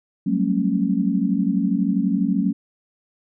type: tone cluster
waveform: sine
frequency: 183.4 / 195.6 / 223.7 / 274 Hz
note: F#3 / G3 / A3 / C#4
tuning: -15 / -4 / +29 / -20 cents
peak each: -23 dBFS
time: 0.26-2.53 s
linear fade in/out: 10 ms
effects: none